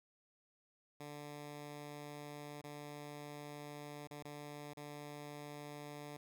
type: tone with dropouts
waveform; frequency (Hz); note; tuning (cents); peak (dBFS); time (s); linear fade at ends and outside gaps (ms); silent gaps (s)
10% pulse; 146.83; D3; 0; -39; 1-6.17; 5; 2.615-2.639 / 4.073-4.109 / 4.227-4.249 / 4.735-4.77
effects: none